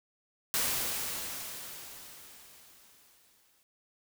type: noise with exponential decay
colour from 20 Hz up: white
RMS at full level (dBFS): -29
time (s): 0.54-3.63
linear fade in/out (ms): 0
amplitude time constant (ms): 670
effects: none